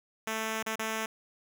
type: tone with dropouts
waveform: 5% pulse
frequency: 220.7 Hz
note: A3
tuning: 5 cents sharp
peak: -20 dBFS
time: 0.27-1.06 s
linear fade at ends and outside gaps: 5 ms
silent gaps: 0.628-0.663 / 0.757-0.792 s
effects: none